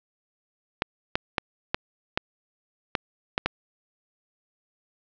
clicks, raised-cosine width 0.3 ms, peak -6 dBFS, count 8, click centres 0.821 / 1.155 / 1.382 / 1.745 / 2.175 / 2.952 / 3.379 / 3.46 s, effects low-pass 5000 Hz 12 dB/octave

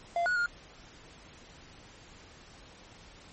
triangle tone with pitch steps, 689 / 1461 / 1416 Hz, F5 / F#6 / F6, -24 / -22 / +23 cents, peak -24 dBFS, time 0.16-0.46 s, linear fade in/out 2 ms, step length 100 ms, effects pink hiss -53 dBFS RMS until 3.32 s + MP3 32 kbps

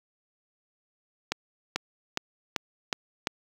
accelerating click train, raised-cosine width 0.2 ms, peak -9 dBFS, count 6, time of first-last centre 1.32-3.271 s, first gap 440 ms, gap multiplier 0.94, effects high-pass 100 Hz 12 dB/octave + 7-bit

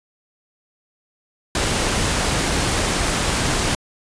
pink noise, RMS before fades -20 dBFS, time 1.55-3.75 s, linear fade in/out 2 ms, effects resampled to 22050 Hz

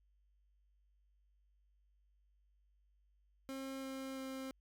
30% pulse tone with pitch steps, 268 / 266.5 / 264.9 Hz, C4 / C4 / C4, +42 / +32 / +22 cents, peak -40 dBFS, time 3.49-4.51 s, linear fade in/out 0 ms, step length 340 ms, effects added 50 Hz sine -70 dBFS peak until 4.6 s

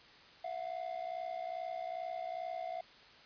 triangle ring-modulated tone, 698.5 Hz, F5, in tune, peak -33 dBFS, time 0.44-2.81 s, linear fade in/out 5 ms, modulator 31.2 Hz, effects white hiss -58 dBFS RMS until 3.25 s + resampled to 11025 Hz

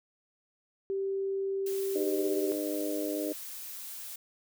sine tone, 389.7 Hz, G4, 10 cents flat, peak -29 dBFS, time 0.9-2.52 s, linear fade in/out 0 ms
blue noise, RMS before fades -42 dBFS, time 1.66-4.16 s, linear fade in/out 5 ms
harmonic tone, 101.6 Hz, G#2, 38 cents flat, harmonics 3 / 4 / 5 / 6, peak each -33 / -38 / -38 / -37 dBFS, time 1.95-3.33 s, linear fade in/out 10 ms
effects none

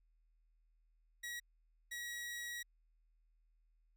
sawtooth tone bursts at uneven times, 1913 Hz, A#6, 44 cents sharp, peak -39 dBFS, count 2, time 1.23-1.4 / 1.91-2.63 s, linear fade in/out 10 ms, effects added 40 Hz sine -70 dBFS peak until 3.96 s

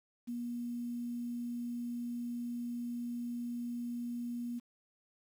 sine tone with quantisation, 239.5 Hz, A#3, 47 cents sharp, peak -36 dBFS, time 0.27-4.6 s, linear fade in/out 20 ms, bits 10, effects none

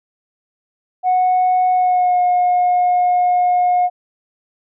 sine tone with pitch glide, 735 to 719 Hz, F#5 to F#5, -12 to -50 cents, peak -10 dBFS, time 1.03-3.9 s, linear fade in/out 50 ms, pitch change -38 cents, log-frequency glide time 1.71-2.2 s, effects tanh soft clip ceiling -9 dBFS

